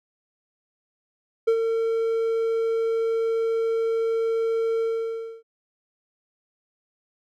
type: tone with ADSR envelope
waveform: triangle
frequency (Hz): 453.5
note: A#4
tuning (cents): -48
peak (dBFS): -13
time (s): 1.47-5.43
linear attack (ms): 12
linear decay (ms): 76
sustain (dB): -6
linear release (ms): 620
effects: none